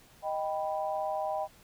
sine chord, Eb augmented, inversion none, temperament equal, 622.3 / 784 / 987.8 Hz, Eb5 / G5 / B5, 0 / 0 / 0 cents, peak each -33 / -33 / -39 dBFS, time 0.22-1.48 s, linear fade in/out 50 ms, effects pink hiss -59 dBFS RMS until 1.63 s

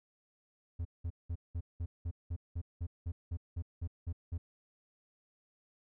triangle tone bursts, 84.5 Hz, E2, 43 cents sharp, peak -32 dBFS, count 15, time 0.79-4.38 s, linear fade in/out 10 ms, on 62 ms, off 190 ms, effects none

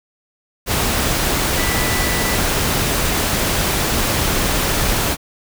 sine tone in noise, 1975.5 Hz, B6, in tune, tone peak -25 dBFS, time 1.55-2.39 s, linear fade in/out 50 ms, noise pink, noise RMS -18 dBFS, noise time 0.66-5.17 s, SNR -10 dB, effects none

